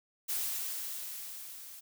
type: noise with level ramp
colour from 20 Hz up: blue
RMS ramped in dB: -33 to -49 dBFS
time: 0.28-1.81 s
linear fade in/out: 20 ms
effects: none